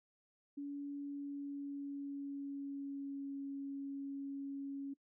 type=tone with pitch glide; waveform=sine; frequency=284.2 to 277.2 Hz; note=C#4 to C#4; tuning=+43 to 0 cents; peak=-40 dBFS; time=0.57-4.94 s; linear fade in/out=10 ms; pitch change=-43 cents; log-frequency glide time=0.96-3.38 s; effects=noise-tail reverb RT60 0.1 s tail -20 dB re dry